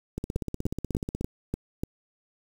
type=two click trains; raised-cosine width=3 ms; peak=-18 / -15 dBFS; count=18 / 6; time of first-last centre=0.18-1.21 / 0.36-1.835 s; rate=16.5 / 3.39 Hz; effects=7-bit